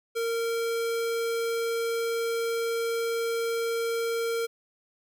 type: tone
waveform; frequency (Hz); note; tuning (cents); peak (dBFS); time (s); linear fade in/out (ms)
square; 461; A#4; -19; -27; 0.15-4.47; 20
effects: 10-bit